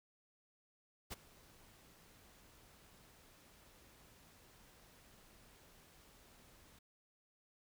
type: noise with ADSR envelope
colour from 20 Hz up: pink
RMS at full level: -42 dBFS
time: 1.1-6.79 s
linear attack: 26 ms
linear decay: 18 ms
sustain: -22 dB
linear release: 5 ms
effects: none